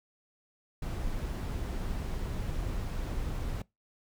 brown noise, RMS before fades -34 dBFS, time 0.82-3.62 s, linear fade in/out 5 ms, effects noise-tail reverb RT60 0.2 s tail -23 dB re dry

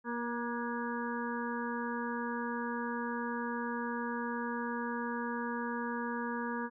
harmonic tone with a mistuned harmonic, 237.2 Hz, A#3, 30 cents sharp, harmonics 1 / 2 / 4 / 5 / 6 / 7, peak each -37 / -41 / -40 / -45 / -46 / -42 dBFS, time 0.04-6.7 s, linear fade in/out 50 ms, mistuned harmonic 6, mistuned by +38 cents, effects none

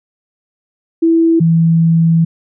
sine tone pair in turn, 329.6 / 164.8 Hz, E4 / E3, 0 / 0 cents, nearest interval octave, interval 1200 cents, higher first, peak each -7 dBFS, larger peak neither, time 1.02-1.4 / 1.4-2.25 s, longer second, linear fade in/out 10 ms, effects none

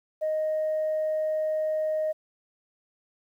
sine tone, 622.3 Hz, D#5, in tune, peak -23 dBFS, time 0.21-2.13 s, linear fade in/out 20 ms, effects tanh soft clip ceiling -21 dBFS + 10-bit

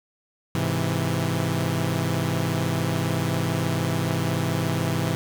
sawtooth chord, Ab augmented, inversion none, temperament equal, 103.83 / 130.81 / 164.81 Hz, Ab2 / C3 / E3, 0 / 0 / 0 cents, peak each -24 / -23 / -22 dBFS, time 0.55-5.15 s, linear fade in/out 0 ms, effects 7-bit

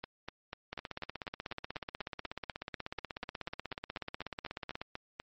two click trains, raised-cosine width 0.3 ms, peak -23 / -22 dBFS, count 22 / 68, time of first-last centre 0.04-5.2 / 0.73-4.815 s, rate 4.07 / 16.4 Hz, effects MP3 32 kbps

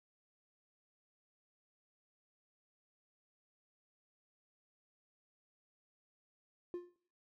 triangle tone with exponential decay, 352.7 Hz, F4, 17 cents sharp, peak -33 dBFS, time 6.74-6.96 s, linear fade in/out 1 ms, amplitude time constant 46 ms, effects noise-tail reverb RT60 0.5 s tail -19 dB re dry + tanh soft clip ceiling -32 dBFS

